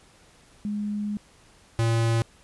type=tone pair in turn; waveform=sine / square; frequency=207.7 / 114.76 Hz; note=G#3 / A#2; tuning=0 / -27 cents; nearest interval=minor seventh; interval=1027 cents; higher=first; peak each=-26 / -21 dBFS; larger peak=second; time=0.65-1.17 / 1.79-2.22 s; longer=first; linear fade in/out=0 ms; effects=pink hiss -56 dBFS RMS until 2.43 s + resampled to 24000 Hz